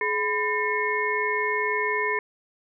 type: tone cluster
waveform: sine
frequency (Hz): 423.9 / 1002 / 1799 / 2173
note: G#4 / B5 / A6 / C#7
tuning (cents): +35 / +25 / +38 / -35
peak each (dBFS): -28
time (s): 0.01-2.19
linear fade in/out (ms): 2
effects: none